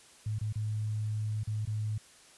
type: tone with dropouts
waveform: sine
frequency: 107.3 Hz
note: A2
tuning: 43 cents flat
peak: -30 dBFS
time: 0.26-1.98 s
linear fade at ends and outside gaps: 5 ms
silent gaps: 0.387-0.411 / 0.526-0.556 / 1.435-1.473 / 1.653-1.673 s
effects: white hiss -57 dBFS RMS until 2.37 s + resampled to 24000 Hz